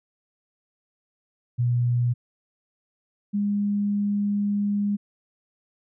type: tone pair in turn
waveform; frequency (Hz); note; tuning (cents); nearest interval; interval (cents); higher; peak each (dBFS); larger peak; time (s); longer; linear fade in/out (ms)
sine; 121.3 / 204; B2 / G#3; -31 / -31; major sixth; 900; second; -19 / -21; first; 1.58-2.14 / 3.33-4.97; second; 20
effects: none